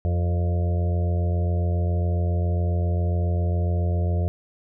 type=harmonic tone with a mistuned harmonic; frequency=87.31 Hz; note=F2; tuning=in tune; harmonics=1 / 2 / 4 / 5 / 6 / 7 / 8; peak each=-20 / -31 / -37 / -37 / -40 / -37 / -39 dBFS; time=0.05-4.28 s; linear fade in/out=0 ms; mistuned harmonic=6; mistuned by=+18 cents; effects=none